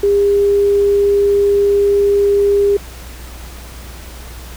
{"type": "tone", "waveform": "sine", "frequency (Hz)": 403.5, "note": "G#4", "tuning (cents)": -50, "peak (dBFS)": -9, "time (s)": [0.03, 2.77], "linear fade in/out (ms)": 5, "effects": ["added 60 Hz sine -31 dBFS peak until 4.56 s", "pink hiss -36 dBFS RMS until 4.56 s"]}